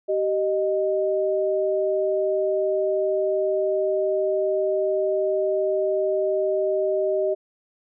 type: tone pair together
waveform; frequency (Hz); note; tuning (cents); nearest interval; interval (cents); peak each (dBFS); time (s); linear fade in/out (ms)
sine; 386.1 / 619; G4 / D#5; -26 / -9; minor sixth; 817; -23 / -22; 0.08-7.35; 20
effects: none